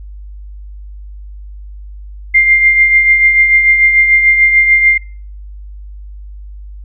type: tone with tremolo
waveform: sine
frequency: 2100 Hz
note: C7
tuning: 6 cents sharp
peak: -3 dBFS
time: 2.34-4.98 s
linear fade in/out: 10 ms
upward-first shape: triangle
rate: 6.8 Hz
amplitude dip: 55%
effects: noise-tail reverb RT60 0.5 s tail -26 dB re dry + added 50 Hz sine -27 dBFS peak until 6.84 s